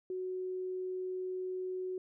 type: tone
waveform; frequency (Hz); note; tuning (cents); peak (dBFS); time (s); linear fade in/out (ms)
sine; 370; F#4; 0; -35; 0.1-1.98; 2
effects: none